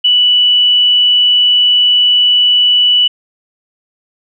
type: tone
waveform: sine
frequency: 2960 Hz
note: F#7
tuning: in tune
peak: -6 dBFS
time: 0.04-3.08 s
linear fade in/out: 10 ms
effects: none